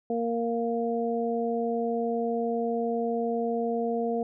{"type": "harmonic tone", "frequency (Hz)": 232.5, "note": "A#3", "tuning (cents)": -4, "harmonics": [1, 2, 3], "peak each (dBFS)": [-30, -28, -32], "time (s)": [0.1, 4.23], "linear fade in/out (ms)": 2, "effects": []}